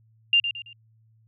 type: tone with echo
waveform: sine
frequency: 2794 Hz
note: F7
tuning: in tune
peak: -15 dBFS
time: 0.33-0.4 s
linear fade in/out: 2 ms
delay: 110 ms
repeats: 3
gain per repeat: -9 dB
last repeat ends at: 0.73 s
effects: added 111 Hz sine -57 dBFS peak until 1.27 s